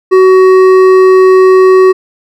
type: tone with hard clipping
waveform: sine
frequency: 374.9 Hz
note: F#4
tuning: 23 cents sharp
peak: -3 dBFS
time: 0.11-1.93 s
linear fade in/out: 20 ms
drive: 9 dB
effects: none